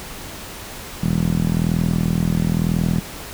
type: tone with band-pass filter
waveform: sawtooth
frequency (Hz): 41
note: E1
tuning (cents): -9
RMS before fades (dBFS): -19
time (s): 1.02-3.01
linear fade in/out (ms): 20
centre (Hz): 180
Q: 3.7
effects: pink hiss -34 dBFS RMS until 3.33 s